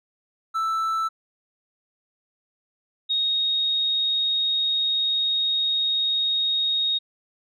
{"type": "tone pair in turn", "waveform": ["triangle", "sine"], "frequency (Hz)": [1322, 3739], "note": ["E6", "A#7"], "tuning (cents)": [5, 4], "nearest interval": "octave + tritone", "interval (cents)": 1799, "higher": "second", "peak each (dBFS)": -20, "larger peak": "neither", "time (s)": [[0.54, 1.09], [3.09, 6.99]], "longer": "second", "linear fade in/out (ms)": 20, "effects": []}